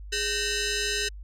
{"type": "ring-modulated tone", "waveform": "10% pulse", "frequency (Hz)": 1129, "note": "C#6", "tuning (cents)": 31, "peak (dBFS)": -14, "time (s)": [0.12, 1.09], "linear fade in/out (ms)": 10, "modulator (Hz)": 715, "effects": ["added 50 Hz sine -38 dBFS peak until 1.23 s", "low-pass 10000 Hz 12 dB/octave"]}